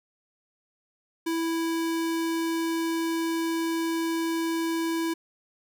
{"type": "tone", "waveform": "square", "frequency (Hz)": 329.6, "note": "E4", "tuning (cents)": 0, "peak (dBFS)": -26, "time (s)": [1.26, 5.14], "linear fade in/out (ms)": 10, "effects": []}